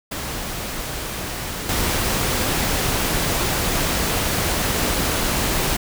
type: noise with level steps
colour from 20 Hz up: pink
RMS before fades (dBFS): -28 / -21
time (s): 0.11-5.77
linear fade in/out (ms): 10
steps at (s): 1.69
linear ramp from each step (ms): 2
effects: none